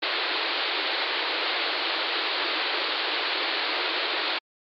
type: band-pass noise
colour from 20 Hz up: white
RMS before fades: -27 dBFS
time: 0.02-4.39 s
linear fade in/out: 10 ms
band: 300 to 4500 Hz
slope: 96 dB/octave
effects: MP3 64 kbps